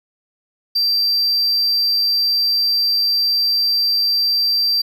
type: tone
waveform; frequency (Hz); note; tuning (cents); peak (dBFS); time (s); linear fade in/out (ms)
triangle; 4699; D8; 0; -13; 0.75-4.82; 10
effects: none